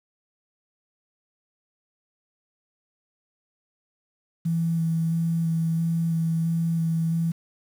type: tone with vibrato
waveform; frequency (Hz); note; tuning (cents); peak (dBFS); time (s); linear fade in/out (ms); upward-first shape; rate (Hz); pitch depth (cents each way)
sine; 164.81; E3; 0; -21; 4.45-7.32; 10; square; 1.5; 12
effects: 8-bit